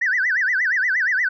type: tone with vibrato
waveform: sine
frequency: 1734 Hz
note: A6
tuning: 26 cents flat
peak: -16 dBFS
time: 0.01-1.29 s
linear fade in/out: 10 ms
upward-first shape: sine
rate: 8.5 Hz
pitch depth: 260 cents each way
effects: tanh soft clip ceiling -12 dBFS